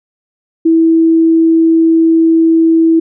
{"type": "tone", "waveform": "sine", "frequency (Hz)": 326.7, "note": "E4", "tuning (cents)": -15, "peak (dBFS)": -5, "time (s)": [0.65, 3], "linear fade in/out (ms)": 10, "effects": []}